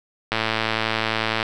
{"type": "click train", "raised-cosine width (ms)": 0.3, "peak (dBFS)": -5, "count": 124, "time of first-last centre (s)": [0.32, 1.428], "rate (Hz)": 111, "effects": []}